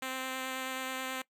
5% pulse tone with vibrato, 260.7 Hz, C4, 6 cents flat, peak -24 dBFS, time 0.02-1.22 s, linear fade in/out 5 ms, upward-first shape sine, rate 9.3 Hz, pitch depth 10 cents each way, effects noise-tail reverb RT60 0.1 s tail -20 dB re dry

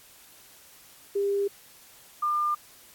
sine tone pair in turn, 400.6 / 1200.4 Hz, G4 / D6, +38 / +38 cents, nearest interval octave + perfect fifth, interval 1900 cents, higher second, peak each -23 dBFS, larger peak neither, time 1.15-1.48 / 2.22-2.55 s, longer neither, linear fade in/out 10 ms, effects white hiss -53 dBFS RMS until 2.94 s + AAC 64 kbps

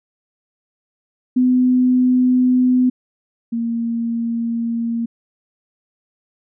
sine tone pair in turn, 252.2 / 231.9 Hz, B3 / A#3, +36 / -9 cents, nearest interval minor second, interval 145 cents, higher first, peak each -11 / -18 dBFS, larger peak first, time 1.36-2.9 / 3.52-5.06 s, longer neither, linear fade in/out 10 ms, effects none

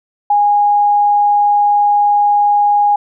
sine tone, 823 Hz, G#5, 16 cents flat, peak -8 dBFS, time 0.3-2.96 s, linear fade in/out 5 ms, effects none

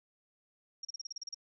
sine tone bursts, 5588 Hz, F8, in tune, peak -38 dBFS, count 10, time 0.83-1.345 s, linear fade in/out 5 ms, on 20 ms, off 35 ms, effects none

